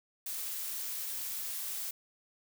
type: noise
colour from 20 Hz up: blue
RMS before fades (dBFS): -38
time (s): 0.26-1.91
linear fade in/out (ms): 5
effects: none